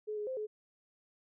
sine tone with pitch steps, 426 / 418.7 / 520 / 426.3 Hz, G#4 / G#4 / C5 / G#4, +44 / +14 / -11 / +45 cents, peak -35 dBFS, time 0.07-0.47 s, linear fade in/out 20 ms, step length 100 ms, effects none

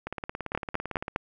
two click trains, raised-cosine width 0.5 ms, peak -11 / -18 dBFS, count 4 / 19, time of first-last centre 0.55-1.161 / 0.07-1.081 s, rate 4.91 / 17.8 Hz, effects none

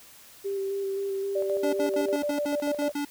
sine tone with vibrato, 392.4 Hz, G4, 2 cents sharp, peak -27 dBFS, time 0.44-2.17 s, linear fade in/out 20 ms, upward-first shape square, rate 3.8 Hz, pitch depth 14 cents each way
sine tone with tremolo, 587 Hz, D5, 1 cent flat, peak -25 dBFS, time 1.35-2.92 s, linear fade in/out 10 ms, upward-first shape square, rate 6.8 Hz, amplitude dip 55%
square tone bursts, 288.4 Hz, D4, 31 cents flat, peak -28 dBFS, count 9, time 1.63-3.05 s, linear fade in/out 5 ms, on 100 ms, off 65 ms
effects white hiss -51 dBFS RMS until 3.1 s

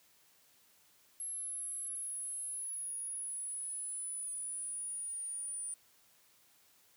sine linear sweep, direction down, 11070 to 9360 Hz, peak -38 dBFS, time 1.2-5.74 s, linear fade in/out 2 ms, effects white hiss -67 dBFS RMS until 6.96 s + high-pass 60 Hz 12 dB/octave

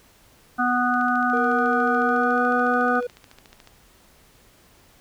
harmonic tone, 246.9 Hz, B3, in tune, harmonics 1 / 3 / 5 / 6, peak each -24 / -24 / -24 / -24 dBFS, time 0.58-3.01 s, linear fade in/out 20 ms
click train, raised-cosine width 0.2 ms, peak -28 dBFS, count 39, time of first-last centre 0.94-3.674 s, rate 13.9 Hz
triangle tone with pitch glide, 471.6 to 489.1 Hz, A#4 to B4, +20 to -17 cents, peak -23 dBFS, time 1.33-3.07 s, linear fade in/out 5 ms, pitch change +63 cents, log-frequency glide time 2.04-2.46 s
effects pink hiss -55 dBFS RMS until 5 s

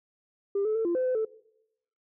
sine tone with pitch steps, 399 / 432.5 / 447.5 / 344 / 512 / 509 / 439.5 Hz, G4 / A4 / A4 / F4 / C5 / C5 / A4, +31 / -30 / +29 / -26 / -38 / -48 / -2 cents, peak -23 dBFS, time 0.55-1.25 s, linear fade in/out 5 ms, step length 100 ms, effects noise-tail reverb RT60 0.8 s tail -21 dB re dry + tanh soft clip ceiling -21 dBFS

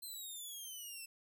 10% pulse exponential sweep, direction down, 4168 to 2637 Hz, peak -38 dBFS, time 0.02-1.06 s, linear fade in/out 10 ms, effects none

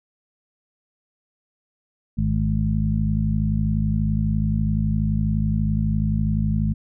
harmonic tone with a mistuned harmonic, 51.91 Hz, G#1, in tune, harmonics 1 / 2 / 3 / 4, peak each -24 / -24 / -24 / -24 dBFS, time 2.17-6.74 s, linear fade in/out 20 ms, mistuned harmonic 4, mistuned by +41 cents, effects none

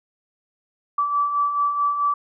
sine beating tone pair, 1153 / 1157.6 Hz, D6 / D6, -32 / -25 cents, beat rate 4.6 Hz, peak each -28 / -19 dBFS, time 0.98-2.14 s, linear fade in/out 5 ms, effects none

